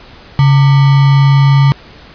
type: tone with sample-and-hold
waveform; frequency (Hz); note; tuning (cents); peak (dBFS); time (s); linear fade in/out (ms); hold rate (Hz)
sine; 138.59; C#3; 0; -4; 0.39-1.72; 0; 1050
effects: pink hiss -37 dBFS RMS until 2.14 s + resampled to 11025 Hz